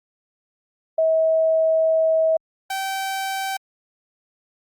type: tone pair in turn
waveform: sine / sawtooth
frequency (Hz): 643 / 773.5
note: E5 / G5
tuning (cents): -43 / -23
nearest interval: minor third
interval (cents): 320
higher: second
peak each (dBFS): -15 / -20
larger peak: first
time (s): 0.98-2.37 / 2.7-3.57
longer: first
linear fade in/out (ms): 5
effects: Opus 48 kbps